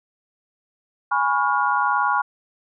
sine chord, C# dominant seventh, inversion second, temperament equal with one note detuned, 830.6 / 987.8 / 1108.7 / 1418.1 Hz, G#5 / B5 / C#6 / E#6, 0 / 0 / 0 / +26 cents, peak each -23 dBFS, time 1.11-2.22 s, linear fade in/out 10 ms, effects none

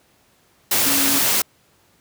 sine tone in noise, 277.2 Hz, C#4, in tune, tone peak -24 dBFS, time 0.86-1.19 s, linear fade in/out 5 ms, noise white, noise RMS -18 dBFS, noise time 0.71-1.42 s, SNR -9 dB, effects pink hiss -58 dBFS RMS until 2 s + high-pass 80 Hz 12 dB/octave

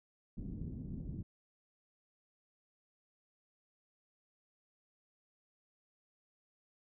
white low-pass noise, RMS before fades -43 dBFS, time 0.37-1.23 s, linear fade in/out 5 ms, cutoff 230 Hz, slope 24 dB/octave, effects none

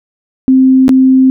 sine tone with dropouts, 261.6 Hz, C4, in tune, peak -3 dBFS, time 0.48-1.3 s, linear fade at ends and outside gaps 0 ms, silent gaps 0.881-0.892 s, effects none

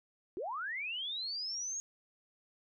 sine linear sweep, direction up, 320 to 6645 Hz, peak -36 dBFS, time 0.37-1.8 s, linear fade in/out 0 ms, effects none

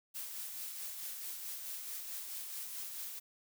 blue noise with tremolo, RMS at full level -42 dBFS, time 0.14-3.2 s, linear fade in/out 20 ms, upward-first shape sine, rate 4.6 Hz, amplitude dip 35%, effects none

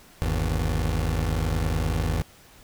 25% pulse tone pair together, 50.6 / 80.4 Hz, G#1 / E2, -44 / -43 cents, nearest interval minor sixth, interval 801 cents, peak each -22 dBFS, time 0.22-2.22 s, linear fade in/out 0 ms, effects pink hiss -52 dBFS RMS until 2.63 s

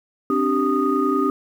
sine tone cluster, 264.7 / 294.9 / 388.9 / 1237 Hz, C4 / D4 / G4 / D#6, +20 / +7 / -14 / -10 cents, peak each -22 dBFS, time 0.3-1.3 s, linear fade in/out 2 ms, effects tanh soft clip ceiling -7 dBFS + 8-bit

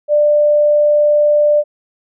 sine tone, 593 Hz, D5, 17 cents sharp, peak -8 dBFS, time 0.08-1.64 s, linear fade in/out 50 ms, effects none

